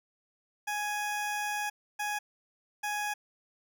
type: tone bursts at uneven times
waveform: 20% pulse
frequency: 833 Hz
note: G#5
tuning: 5 cents sharp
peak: -26 dBFS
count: 3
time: 0.67-1.7 / 1.99-2.19 / 2.83-3.14 s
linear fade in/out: 10 ms
effects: none